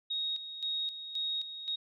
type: tone with tremolo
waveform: sine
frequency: 3756 Hz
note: A#7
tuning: 12 cents sharp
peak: -31 dBFS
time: 0.1-1.76 s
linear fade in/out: 10 ms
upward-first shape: square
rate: 1.9 Hz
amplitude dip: 65%
effects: none